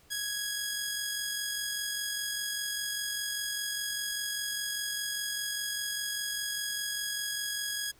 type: tone with amplitude modulation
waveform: 10% pulse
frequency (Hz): 1661.2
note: G#6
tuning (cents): 0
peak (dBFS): -22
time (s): 0.1-7.92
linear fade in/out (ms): 20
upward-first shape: sine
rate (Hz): 45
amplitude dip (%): 30
effects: pink hiss -62 dBFS RMS until 7.99 s